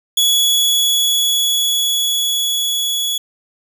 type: tone with level ramp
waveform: sawtooth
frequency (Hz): 3382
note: G#7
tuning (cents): +31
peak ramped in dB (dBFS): -8 to -14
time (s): 0.17-3.18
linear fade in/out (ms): 5
effects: none